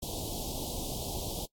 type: band-stop noise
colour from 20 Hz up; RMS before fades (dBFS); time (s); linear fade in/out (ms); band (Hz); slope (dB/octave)
pink; -37; 0.02-1.46; 10; 880 to 3100; 48
effects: noise-tail reverb RT60 0.1 s tail -22 dB re dry + AAC 64 kbps